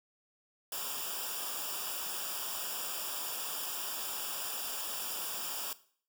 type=noise with comb filter; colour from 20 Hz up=white; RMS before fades=-38 dBFS; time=0.72-5.73 s; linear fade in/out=2 ms; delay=0.48 ms; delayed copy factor=-0.85; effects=noise-tail reverb RT60 0.5 s tail -17 dB re dry